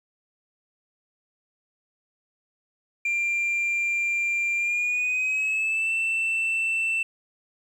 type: tone with pitch glide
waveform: sine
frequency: 2380 to 2671 Hz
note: D7 to E7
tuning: +22 to +22 cents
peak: -20 dBFS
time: 3.05-7.03 s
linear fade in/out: 5 ms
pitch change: +200 cents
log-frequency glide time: 4.56-5.92 s
effects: tanh soft clip ceiling -21 dBFS + 9-bit